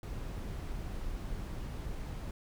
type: noise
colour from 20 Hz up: brown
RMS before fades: -39 dBFS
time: 0.03-2.31 s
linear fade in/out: 2 ms
effects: none